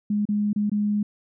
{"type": "tone with dropouts", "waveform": "sine", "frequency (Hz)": 207.7, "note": "G#3", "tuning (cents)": 0, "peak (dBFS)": -20, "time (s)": [0.1, 1.03], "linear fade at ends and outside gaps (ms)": 5, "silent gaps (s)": [[0.254, 0.288], [0.531, 0.56], [0.697, 0.716]], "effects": []}